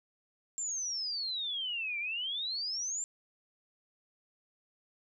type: exponential two-way sweep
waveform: sine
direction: down then up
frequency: 7420 to 2308 to 7420 Hz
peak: -33 dBFS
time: 0.58-3.04 s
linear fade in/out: 0 ms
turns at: 1.99 s
effects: none

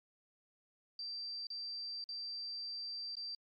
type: tone with dropouts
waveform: sine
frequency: 4690 Hz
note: D8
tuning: 3 cents flat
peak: -40 dBFS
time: 0.99-3.35 s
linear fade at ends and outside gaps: 2 ms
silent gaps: 1.47-1.502 / 2.041-2.089 / 3.154-3.168 s
effects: MP3 48 kbps

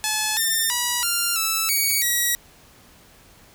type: tone with pitch steps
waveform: 5% pulse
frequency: 860 / 1802 / 970 / 1394 / 1316 / 2252 / 1918 Hz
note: A5 / A6 / B5 / F6 / E6 / C#7 / A#6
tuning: -40 / +41 / -31 / -4 / -3 / +27 / +49 cents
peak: -9 dBFS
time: 0.04-2.35 s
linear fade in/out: 0 ms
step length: 330 ms
effects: pink hiss -51 dBFS RMS until 3.54 s

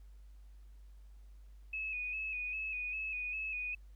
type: tone with vibrato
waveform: sine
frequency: 2533 Hz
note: D#7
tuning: 30 cents sharp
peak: -36 dBFS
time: 1.73-3.75 s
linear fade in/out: 5 ms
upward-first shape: square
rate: 2.5 Hz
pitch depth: 39 cents each way
effects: added 50 Hz sine -52 dBFS peak until 3.95 s + pink hiss -75 dBFS RMS until 3.95 s

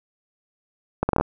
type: accelerating click train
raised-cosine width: 1 ms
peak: -6 dBFS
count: 7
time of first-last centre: 1.03-1.21 s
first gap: 60 ms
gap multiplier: 0.71
effects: none

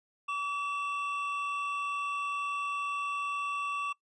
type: tone pair together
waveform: triangle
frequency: 1144.7 / 2685 Hz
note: D6 / E7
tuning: -45 / +31 cents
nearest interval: octave + minor third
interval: 1476 cents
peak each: -30 / -36 dBFS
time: 0.28-3.93 s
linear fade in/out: 10 ms
effects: noise-tail reverb RT60 0.1 s tail -22 dB re dry + resampled to 24000 Hz

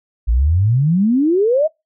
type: exponential sweep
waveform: sine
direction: up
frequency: 52.8 to 651 Hz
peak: -11 dBFS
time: 0.27-1.68 s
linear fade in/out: 20 ms
effects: noise-tail reverb RT60 0.2 s tail -25 dB re dry

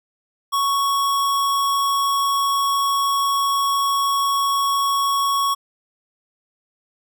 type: tone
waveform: square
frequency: 1111 Hz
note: C#6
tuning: 4 cents sharp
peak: -18 dBFS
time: 0.52-5.55 s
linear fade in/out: 20 ms
effects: none

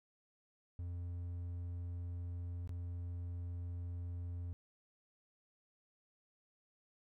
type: tone with dropouts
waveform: triangle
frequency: 87.31 Hz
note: F2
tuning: in tune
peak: -38 dBFS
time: 0.79-4.53 s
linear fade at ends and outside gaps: 0 ms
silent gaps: 2.675-2.693 s
effects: none

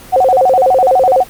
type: tone with vibrato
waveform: sine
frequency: 625 Hz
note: D#5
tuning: 8 cents sharp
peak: -6 dBFS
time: 0.12-1.24 s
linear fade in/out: 20 ms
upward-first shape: square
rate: 12 Hz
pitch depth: 300 cents each way
effects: pink hiss -35 dBFS RMS until 1.29 s + Opus 24 kbps

